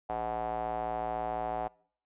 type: tone with band-pass filter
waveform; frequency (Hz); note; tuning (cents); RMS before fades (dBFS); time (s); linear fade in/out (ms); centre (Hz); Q
square; 57; A#1; -38; -34; 0.09-1.68; 5; 750; 5.3
effects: noise-tail reverb RT60 0.6 s tail -25 dB re dry + resampled to 8000 Hz